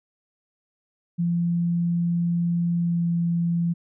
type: tone with pitch glide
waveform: sine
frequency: 171.6 to 170.22 Hz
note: F3 to F3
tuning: -30 to -44 cents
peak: -20 dBFS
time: 1.18-3.74 s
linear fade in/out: 20 ms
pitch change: -14 cents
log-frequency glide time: 2.78-3.06 s
effects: none